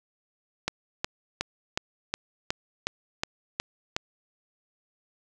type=click train; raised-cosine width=0.2 ms; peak=-9 dBFS; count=10; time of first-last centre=0.68-3.965 s; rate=2.74 Hz; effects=none